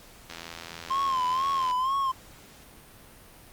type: click train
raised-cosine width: 0.2 ms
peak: -21 dBFS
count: 119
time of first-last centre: 0.3-1.711 s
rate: 83.6 Hz
type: tone with vibrato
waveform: triangle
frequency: 1050 Hz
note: C6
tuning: 6 cents sharp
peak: -22 dBFS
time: 0.9-2.12 s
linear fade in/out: 10 ms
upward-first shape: sine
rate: 2.1 Hz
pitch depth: 88 cents each way
effects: pink hiss -51 dBFS RMS until 3.52 s + Opus 48 kbps